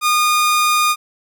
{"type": "tone", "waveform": "sawtooth", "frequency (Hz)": 1222, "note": "D#6", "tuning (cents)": -32, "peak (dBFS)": -9, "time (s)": [0.01, 0.96], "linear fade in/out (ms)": 50, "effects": []}